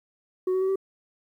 sine tone with pitch steps, 370 / 375.2 / 380.4 / 385.7 Hz, F#4 / F#4 / F#4 / G4, 0 / +24 / +48 / -28 cents, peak -19 dBFS, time 0.47-0.758 s, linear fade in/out 5 ms, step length 72 ms, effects tanh soft clip ceiling -21 dBFS + 10-bit

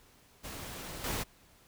pink noise with level steps, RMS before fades -43 / -35 dBFS, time 0.43-1.24 s, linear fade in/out 20 ms, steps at 1.04 s, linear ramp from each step 2 ms, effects pink hiss -62 dBFS RMS until 1.67 s

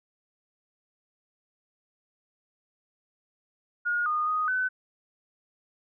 sine tone with pitch steps, 1433 / 1226 / 1245 / 1510 Hz, F6 / D#6 / D#6 / F#6, +44 / -26 / +1 / +35 cents, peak -24 dBFS, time 3.85-4.69 s, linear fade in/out 20 ms, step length 210 ms, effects none

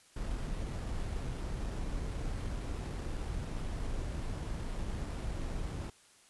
brown noise with sample-and-hold, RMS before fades -37 dBFS, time 0.16-5.9 s, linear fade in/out 5 ms, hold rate 6300 Hz, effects white hiss -62 dBFS RMS until 6.29 s + resampled to 24000 Hz

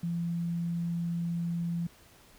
sine tone, 170.2 Hz, F3, 44 cents flat, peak -29 dBFS, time 0.03-1.87 s, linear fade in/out 5 ms, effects pink hiss -58 dBFS RMS until 2.38 s

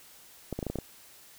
clicks, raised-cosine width 2 ms, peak -19 dBFS, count 7, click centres 0.527 / 0.59 / 0.628 / 0.667 / 0.7 / 0.757 / 0.787 s, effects white hiss -54 dBFS RMS until 1.38 s

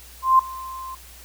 sine tone with ADSR envelope, 1046.5 Hz, C6, in tune, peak -9 dBFS, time 0.22-0.95 s, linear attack 170 ms, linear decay 5 ms, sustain -22 dB, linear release 6 ms, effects added 60 Hz sine -46 dBFS peak until 1.24 s + white hiss -46 dBFS RMS until 1.24 s

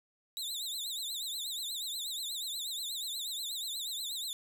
sawtooth tone with vibrato, 3792 Hz, A#7, 29 cents sharp, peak -33 dBFS, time 0.37-4.33 s, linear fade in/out 0 ms, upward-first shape triangle, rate 8.3 Hz, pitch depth 180 cents each way, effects none

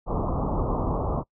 pink low-pass noise, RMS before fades -26 dBFS, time 0.06-1.24 s, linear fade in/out 50 ms, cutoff 1200 Hz, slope 96 dB/octave, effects noise-tail reverb RT60 0.1 s tail -24 dB re dry

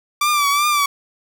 sawtooth tone with vibrato, 1166 Hz, D6, 13 cents flat, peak -11 dBFS, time 0.21-0.86 s, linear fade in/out 5 ms, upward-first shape triangle, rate 2.7 Hz, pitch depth 69 cents each way, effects none

